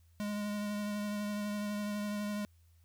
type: tone with vibrato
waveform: square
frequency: 207.2 Hz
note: G#3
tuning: 4 cents flat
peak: -35 dBFS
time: 0.2-2.45 s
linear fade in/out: 0 ms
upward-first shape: triangle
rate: 12 Hz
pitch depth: 20 cents each way
effects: added 83 Hz sine -61 dBFS peak until 2.84 s + white hiss -75 dBFS RMS until 2.84 s